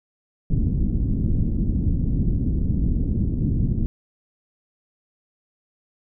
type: low-pass noise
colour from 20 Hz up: pink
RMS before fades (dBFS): -21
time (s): 0.5-3.86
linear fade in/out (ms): 0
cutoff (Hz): 260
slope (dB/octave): 24
effects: none